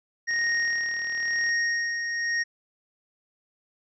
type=tone with tremolo; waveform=square; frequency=1864.7 Hz; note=A#6; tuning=in tune; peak=-23 dBFS; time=0.27-2.44 s; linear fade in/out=20 ms; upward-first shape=sine; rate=0.99 Hz; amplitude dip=45%
type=click train; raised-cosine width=0.3 ms; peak=-28 dBFS; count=46; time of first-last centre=0.31-1.491 s; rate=38.1 Hz
effects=resampled to 16000 Hz